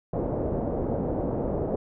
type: low-pass noise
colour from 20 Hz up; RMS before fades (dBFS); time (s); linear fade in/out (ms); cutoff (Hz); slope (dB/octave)
white; -28; 0.13-1.76; 5; 600; 24
effects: none